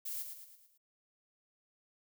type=noise with echo; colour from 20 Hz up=violet; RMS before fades=-40 dBFS; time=0.05-0.23 s; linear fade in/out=10 ms; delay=110 ms; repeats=5; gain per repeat=-6 dB; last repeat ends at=0.78 s; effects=none